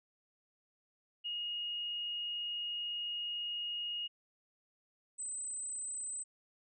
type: tone pair in turn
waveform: sine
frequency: 2869 / 8084 Hz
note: F7 / B8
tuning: +46 / +39 cents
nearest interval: octave + tritone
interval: 1793 cents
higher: second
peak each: -36 / -38 dBFS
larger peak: first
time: 1.24-4.08 / 5.18-6.24 s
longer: first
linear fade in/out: 20 ms
effects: none